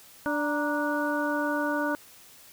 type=harmonic tone with a mistuned harmonic; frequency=293.7 Hz; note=D4; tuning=in tune; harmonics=1 / 2 / 3 / 4 / 5; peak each=-29 / -31 / -33 / -37 / -31 dBFS; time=0.26-1.95 s; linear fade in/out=0 ms; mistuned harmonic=3; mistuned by=+97 cents; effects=white hiss -52 dBFS RMS until 2.52 s